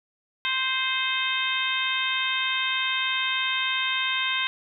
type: harmonic tone with a mistuned harmonic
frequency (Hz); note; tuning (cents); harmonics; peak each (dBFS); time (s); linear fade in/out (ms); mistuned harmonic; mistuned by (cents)
523.3; C5; 0; 2 / 3 / 4 / 5 / 6 / 7; -32 / -31 / -30 / -30 / -30 / -30; 0.45-4.47; 0; 5; -22
effects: none